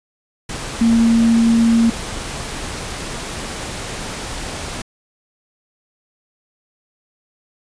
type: tone in noise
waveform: sine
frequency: 229.7 Hz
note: A#3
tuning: 25 cents flat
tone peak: -10 dBFS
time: 0.81-1.9 s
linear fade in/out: 5 ms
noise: pink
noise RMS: -27 dBFS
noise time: 0.49-4.82 s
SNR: +14 dB
effects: resampled to 22050 Hz